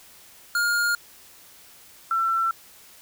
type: tone pair in turn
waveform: square / sine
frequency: 1417 / 1344.4 Hz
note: F6 / E6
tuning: +25 / +34 cents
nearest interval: minor second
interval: 91 cents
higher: first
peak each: -21 / -20 dBFS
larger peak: second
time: 0.55-0.95 / 2.11-2.51 s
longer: neither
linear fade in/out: 2 ms
effects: white hiss -50 dBFS RMS until 3.01 s